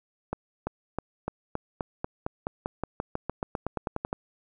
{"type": "accelerating click train", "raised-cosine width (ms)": 1, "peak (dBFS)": -15, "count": 22, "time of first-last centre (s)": [0.33, 4.129], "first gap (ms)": 340, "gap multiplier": 0.93, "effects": []}